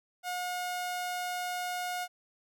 sawtooth tone, 720 Hz, F#5, 47 cents flat, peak -29 dBFS, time 0.23-2.08 s, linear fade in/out 50 ms, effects none

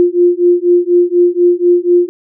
sine beating tone pair, 350 / 354.1 Hz, F4 / F4, +4 / +24 cents, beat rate 4.1 Hz, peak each -10 dBFS, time 0-2.09 s, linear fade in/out 0 ms, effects none

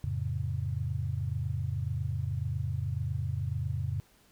sine chord, F augmented, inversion none, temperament just, 87.31 / 109.13 / 136.42 Hz, F2 / A2 / C#3, 0 / -14 / -27 cents, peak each -34 dBFS, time 0.04-4 s, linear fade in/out 0 ms, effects pink hiss -63 dBFS RMS until 4.31 s

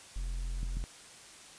triangle tone, 43.04 Hz, F1, 25 cents flat, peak -31 dBFS, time 0.16-0.84 s, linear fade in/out 0 ms
clicks, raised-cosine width 5 ms, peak -30 dBFS, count 2, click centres 0.631 / 0.77 s
effects white hiss -52 dBFS RMS until 1.58 s + resampled to 22050 Hz

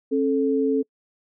sine tone pair together, 269.9 / 438.1 Hz, C#4 / A4, -46 / -7 cents, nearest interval minor sixth, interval 839 cents, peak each -21 dBFS, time 0.11-0.83 s, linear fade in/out 20 ms, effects noise-tail reverb RT60 0.1 s tail -26 dB re dry

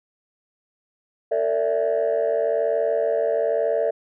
sine tone cluster, 453.3 / 580 / 661 Hz, A#4 / D5 / E5, -48 / -22 / +5 cents, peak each -22 dBFS, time 1.31-3.91 s, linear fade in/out 10 ms, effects tanh soft clip ceiling -14 dBFS

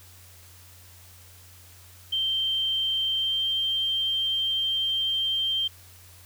sine tone with pitch glide, 3136 to 3154 Hz, G7 to G7, 0 to +10 cents, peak -23 dBFS, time 2.12-5.68 s, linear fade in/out 10 ms, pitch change +10 cents, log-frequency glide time 3.17-3.41 s, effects added 90 Hz sine -51 dBFS peak until 6.25 s + white hiss -52 dBFS RMS until 6.25 s

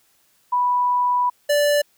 sine / square tone pair in turn, 985 / 584.1 Hz, B5 / D5, -5 / -10 cents, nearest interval major sixth, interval 905 cents, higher first, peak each -16 dBFS, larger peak neither, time 0.52-1.3 / 1.49-1.82 s, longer first, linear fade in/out 10 ms, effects white hiss -61 dBFS RMS until 1.97 s

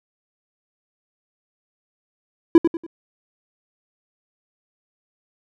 triangle tone with echo, 332.7 Hz, E4, 16 cents sharp, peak -3 dBFS, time 2.55-2.58 s, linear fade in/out 2 ms, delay 95 ms, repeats 3, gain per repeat -9 dB, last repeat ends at 2.865 s, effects none

